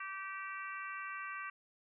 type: harmonic tone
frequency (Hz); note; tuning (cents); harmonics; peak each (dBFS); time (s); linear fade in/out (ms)
387.4; G4; -20; 3 / 4 / 5 / 6 / 7; -44 / -46 / -48 / -50 / -51; 0-1.5; 5
effects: none